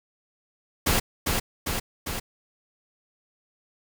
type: noise with echo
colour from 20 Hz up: pink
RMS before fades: -22 dBFS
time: 0.86-1 s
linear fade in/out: 10 ms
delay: 400 ms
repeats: 3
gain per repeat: -3 dB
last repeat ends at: 2.2 s
effects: none